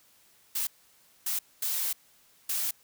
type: noise bursts at uneven times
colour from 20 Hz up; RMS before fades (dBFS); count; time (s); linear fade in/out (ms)
blue; -30; 4; 0.55-0.67 / 1.26-1.39 / 1.62-1.93 / 2.49-2.71; 5
effects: white hiss -62 dBFS RMS until 2.83 s